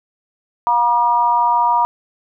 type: tone with amplitude modulation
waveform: sine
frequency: 956 Hz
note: A#5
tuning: 43 cents sharp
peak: -8 dBFS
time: 0.67-1.85 s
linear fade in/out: 0 ms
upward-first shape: sine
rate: 246 Hz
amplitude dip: 80%
effects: none